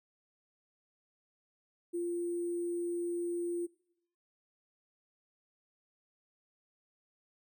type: tone with sample-and-hold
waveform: sine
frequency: 346.9 Hz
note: F4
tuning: 12 cents flat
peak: -32 dBFS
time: 1.93-3.67 s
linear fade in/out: 20 ms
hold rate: 8820 Hz
effects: noise-tail reverb RT60 0.8 s tail -23 dB re dry